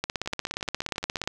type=two click trains; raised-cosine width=0.2 ms; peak=-10 / -23 dBFS; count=22 / 15; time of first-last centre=0.04-1.275 / 0.26-1.239 s; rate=17 / 14.3 Hz; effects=none